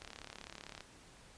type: click train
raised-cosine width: 0.2 ms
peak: -29 dBFS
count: 29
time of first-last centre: 0.02-0.807 s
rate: 35.6 Hz
effects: pink hiss -59 dBFS RMS until 1.37 s + resampled to 22050 Hz